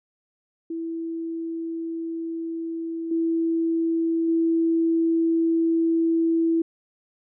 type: tone with level steps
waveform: sine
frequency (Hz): 329.6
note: E4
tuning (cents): 0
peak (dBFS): -27 / -20 / -18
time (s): 0.7-6.62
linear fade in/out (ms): 5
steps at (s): 3.11 / 4.28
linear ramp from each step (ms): 5
effects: none